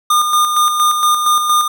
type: tone with tremolo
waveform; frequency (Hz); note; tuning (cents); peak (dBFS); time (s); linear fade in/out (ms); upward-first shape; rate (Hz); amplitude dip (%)
square; 1213; D#6; -44; -10; 0.1-1.68; 5; square; 4.3; 45
effects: none